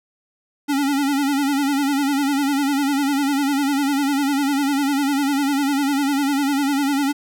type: tone with vibrato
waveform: square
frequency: 280 Hz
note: C#4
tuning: 18 cents sharp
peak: -18 dBFS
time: 0.68-7.13 s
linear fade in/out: 20 ms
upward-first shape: sine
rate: 10 Hz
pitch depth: 76 cents each way
effects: none